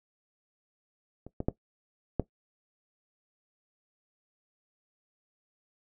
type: clicks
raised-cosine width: 2 ms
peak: -30 / -19 / -12 / -12 dBFS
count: 4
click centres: 1.266 / 1.404 / 1.485 / 2.197 s
effects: noise-tail reverb RT60 0.1 s tail -17 dB re dry